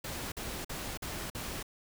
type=noise bursts; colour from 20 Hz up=pink; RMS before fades=-39 dBFS; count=5; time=0.04-1.628 s; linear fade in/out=5 ms; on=280 ms; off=47 ms; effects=none